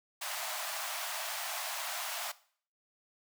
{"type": "high-pass noise", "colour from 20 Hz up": "pink", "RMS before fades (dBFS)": -38, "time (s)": [0.21, 2.32], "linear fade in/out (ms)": 10, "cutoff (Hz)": 610, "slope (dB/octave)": 96, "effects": ["noise-tail reverb RT60 0.5 s tail -18 dB re dry"]}